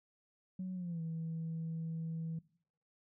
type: tone with pitch glide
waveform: sine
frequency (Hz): 185 to 162.92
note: F#3 to E3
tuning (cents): 0 to -20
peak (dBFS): -36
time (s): 0.59-2.39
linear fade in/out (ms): 5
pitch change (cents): -220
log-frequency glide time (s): 0.74-1.01
effects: noise-tail reverb RT60 0.6 s tail -21 dB re dry + tanh soft clip ceiling -34 dBFS